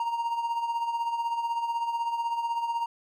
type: tone with tremolo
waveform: triangle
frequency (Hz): 932.3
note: A#5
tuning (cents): 0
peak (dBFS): -22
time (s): 0-2.86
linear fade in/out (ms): 2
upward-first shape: triangle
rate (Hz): 16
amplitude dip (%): 65
effects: none